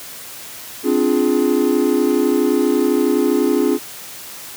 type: chord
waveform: triangle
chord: D half-diminished seventh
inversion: third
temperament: equal with one note detuned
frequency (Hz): 261.6 / 293.7 / 349.2 / 418.4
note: C4 / D4 / F4 / Ab4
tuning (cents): 0 / 0 / 0 / +13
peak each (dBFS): -17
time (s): 0.83-3.79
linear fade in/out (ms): 50
effects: white hiss -34 dBFS RMS until 4.56 s + high-pass 80 Hz 12 dB/octave